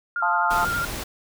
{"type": "tone with vibrato", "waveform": "sine", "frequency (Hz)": 1396.9, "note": "F6", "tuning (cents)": 0, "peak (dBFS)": -23, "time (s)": [0.16, 0.85], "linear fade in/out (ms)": 2, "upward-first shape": "sine", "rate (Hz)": 12, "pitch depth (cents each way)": 30}
{"type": "chord", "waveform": "sine", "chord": "F dominant seventh", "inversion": "none", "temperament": "equal", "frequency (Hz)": [698.5, 880, 1046.5, 1244.5], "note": ["F5", "A5", "C6", "Eb6"], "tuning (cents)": [0, 0, 0, 0], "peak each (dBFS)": [-27, -23, -29, -26], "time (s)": [0.22, 0.65], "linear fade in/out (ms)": 5}
{"type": "noise", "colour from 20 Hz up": "pink", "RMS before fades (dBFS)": -31, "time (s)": [0.5, 1.04], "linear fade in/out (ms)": 10}
{"effects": []}